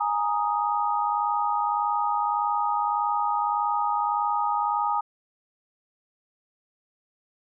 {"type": "chord", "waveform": "sine", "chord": "Ab suspended second", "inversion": "none", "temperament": "equal", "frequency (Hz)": [830.6, 932.3, 1244.5], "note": ["Ab5", "Bb5", "Eb6"], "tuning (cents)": [0, 0, 0], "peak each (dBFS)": [-26, -27, -27], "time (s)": [0, 5.01], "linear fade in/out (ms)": 10, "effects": []}